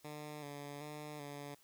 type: tone with vibrato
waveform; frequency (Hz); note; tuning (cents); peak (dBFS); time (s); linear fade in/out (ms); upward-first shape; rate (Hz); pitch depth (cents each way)
10% pulse; 146.8; D3; 0; -37; 0.04-1.55; 10; square; 1.3; 36
effects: white hiss -68 dBFS RMS until 1.63 s